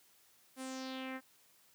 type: tone with low-pass filter sweep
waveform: sawtooth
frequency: 261.6 Hz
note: C4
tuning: in tune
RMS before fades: -43 dBFS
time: 0.56-1.21 s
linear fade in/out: 50 ms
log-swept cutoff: 11000 to 1700 Hz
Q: 3.2
effects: white hiss -67 dBFS RMS until 1.74 s + high-pass 80 Hz 12 dB/octave